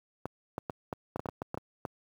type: clicks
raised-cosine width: 1 ms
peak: -20 dBFS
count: 12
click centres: 0.256 / 0.581 / 0.698 / 0.928 / 1.16 / 1.195 / 1.258 / 1.288 / 1.419 / 1.544 / 1.575 / 1.852 s
effects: high-pass 80 Hz 12 dB/octave + 9-bit